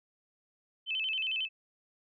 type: tone with vibrato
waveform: sine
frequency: 2835 Hz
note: F7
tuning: 25 cents sharp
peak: -30 dBFS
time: 0.86-1.49 s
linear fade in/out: 50 ms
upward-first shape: square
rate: 11 Hz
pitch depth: 140 cents each way
effects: none